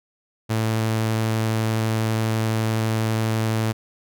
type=tone; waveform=sawtooth; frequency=111 Hz; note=A2; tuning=16 cents sharp; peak=-16 dBFS; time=0.49-3.73 s; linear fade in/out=20 ms; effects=none

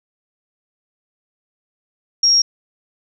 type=tone; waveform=sine; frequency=5588 Hz; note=F8; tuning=in tune; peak=-10 dBFS; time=2.23-2.42 s; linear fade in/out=5 ms; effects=none

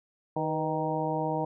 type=harmonic tone with a mistuned harmonic; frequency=156.1 Hz; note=D#3; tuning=6 cents sharp; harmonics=1 / 2 / 3 / 4 / 5 / 6; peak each=-34 / -34 / -34 / -34 / -34 / -34 dBFS; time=0.36-1.45 s; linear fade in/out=5 ms; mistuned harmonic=3; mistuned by=+61 cents; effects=none

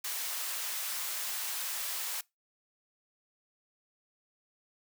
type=high-pass noise; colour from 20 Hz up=white; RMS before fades=-36 dBFS; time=0.04-2.21 s; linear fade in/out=5 ms; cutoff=800 Hz; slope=12 dB/octave; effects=noise-tail reverb RT60 0.2 s tail -23 dB re dry

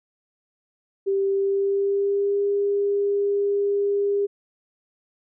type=tone with pitch glide; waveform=sine; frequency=392 to 403.3 Hz; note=G4 to G4; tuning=0 to +49 cents; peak=-19 dBFS; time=1.06-4.27 s; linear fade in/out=20 ms; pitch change=+49 cents; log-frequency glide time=1.28-2.43 s; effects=none

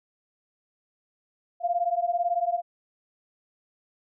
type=beating tone pair; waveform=sine; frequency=687 / 705 Hz; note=F5 / F5; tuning=-29 / +16 cents; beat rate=18 Hz; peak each=-26 dBFS; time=1.6-2.62 s; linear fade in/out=50 ms; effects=none

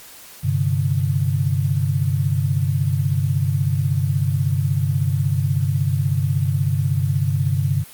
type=chord; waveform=sine; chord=G suspended fourth; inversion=none; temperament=just; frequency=98 / 130.67 / 147 Hz; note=G2 / C3 / D3; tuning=0 / -2 / +2 cents; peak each=-21 dBFS; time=0.43-7.84 s; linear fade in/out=20 ms; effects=white hiss -42 dBFS RMS until 7.93 s + Opus 48 kbps

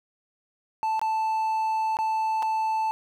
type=tone with dropouts; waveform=triangle; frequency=880 Hz; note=A5; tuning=in tune; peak=-21 dBFS; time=0.83-2.91 s; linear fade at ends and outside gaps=0 ms; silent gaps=0.994-1.015 / 1.969-1.988 / 2.424-2.428 s; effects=none

